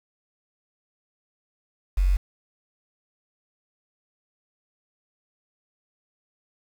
sine tone with quantisation, 46.25 Hz, F#1, in tune, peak -17 dBFS, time 1.97-2.17 s, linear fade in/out 10 ms, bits 7, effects none

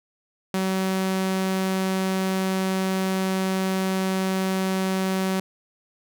sawtooth tone, 189.4 Hz, F#3, 41 cents sharp, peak -18 dBFS, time 0.54-5.4 s, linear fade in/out 2 ms, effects none

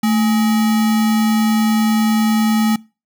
sine tone with sample-and-hold, 220 Hz, A3, in tune, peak -12 dBFS, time 0.03-2.76 s, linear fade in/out 5 ms, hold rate 1050 Hz, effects noise-tail reverb RT60 0.3 s tail -23 dB re dry

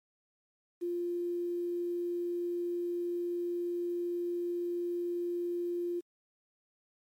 sine tone with quantisation, 348.8 Hz, F4, 2 cents flat, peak -31 dBFS, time 0.81-6.01 s, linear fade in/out 20 ms, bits 10, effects MP3 64 kbps

